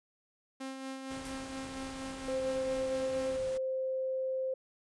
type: tone with tremolo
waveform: sawtooth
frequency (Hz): 266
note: C4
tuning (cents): +29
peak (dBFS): -34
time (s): 0.6-3.37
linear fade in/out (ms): 10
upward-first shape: sine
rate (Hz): 4.3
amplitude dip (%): 40
type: low-pass noise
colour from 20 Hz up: pink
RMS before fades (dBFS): -48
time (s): 1.1-3.58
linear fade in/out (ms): 10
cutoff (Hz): 10000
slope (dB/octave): 96
type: noise with exponential decay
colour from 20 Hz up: white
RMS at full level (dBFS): -45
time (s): 1.25-1.52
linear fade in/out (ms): 2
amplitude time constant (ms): 57
type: tone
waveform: sine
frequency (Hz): 523.3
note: C5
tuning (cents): 0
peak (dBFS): -31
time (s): 2.28-4.54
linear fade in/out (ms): 5
effects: resampled to 24000 Hz